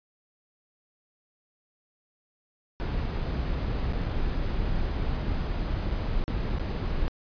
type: noise with dropouts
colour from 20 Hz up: brown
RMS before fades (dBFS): -28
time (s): 2.8-7.08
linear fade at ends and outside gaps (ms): 0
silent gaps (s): 3.925-3.934 / 5.905-5.911 / 6.239-6.28 / 6.585-6.596
effects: resampled to 11025 Hz